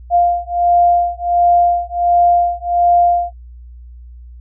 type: beating tone pair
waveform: sine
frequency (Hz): 698.5 / 699.9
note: F5 / F5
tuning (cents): 0 / +4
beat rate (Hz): 1.4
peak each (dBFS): -13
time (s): 0.1-3.33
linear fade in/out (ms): 50
effects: added 60 Hz sine -33 dBFS peak until 4.4 s